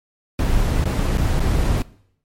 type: noise with dropouts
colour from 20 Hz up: brown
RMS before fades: -18 dBFS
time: 0.39-1.82 s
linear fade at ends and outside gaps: 1 ms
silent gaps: 0.841-0.855 / 1.174-1.18 / 1.396-1.403 s
effects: noise-tail reverb RT60 0.7 s tail -21 dB re dry + MP3 64 kbps